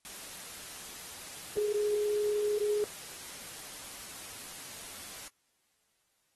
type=tone in noise; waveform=sine; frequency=417.2 Hz; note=G#4; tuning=8 cents sharp; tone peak=-27 dBFS; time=1.57-2.84 s; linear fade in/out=0 ms; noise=white; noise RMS=-45 dBFS; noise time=0.05-5.28 s; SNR=+15 dB; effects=white hiss -75 dBFS RMS until 6.35 s + AAC 32 kbps